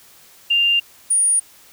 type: tone pair in turn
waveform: sine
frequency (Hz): 2794 / 9548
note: F7 / D9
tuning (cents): 0 / +28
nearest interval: octave + major sixth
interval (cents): 2128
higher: second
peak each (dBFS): -13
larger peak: neither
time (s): 0.5-0.8 / 1.1-1.4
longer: neither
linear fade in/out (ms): 10
effects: white hiss -48 dBFS RMS until 1.72 s